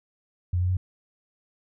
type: tone with pitch steps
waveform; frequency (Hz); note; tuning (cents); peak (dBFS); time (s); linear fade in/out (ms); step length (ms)
sine; 88.9 / 90.51 / 92.14; F2 / F#2 / F#2; +31 / -38 / -7; -21; 0.53-0.77; 5; 80
effects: none